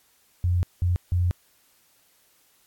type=tone bursts at uneven times; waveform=sine; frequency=88.7 Hz; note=F2; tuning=27 cents sharp; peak=-19 dBFS; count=3; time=0.44-0.63 / 0.82-0.96 / 1.12-1.31 s; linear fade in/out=0 ms; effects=white hiss -62 dBFS RMS until 2.66 s + AAC 64 kbps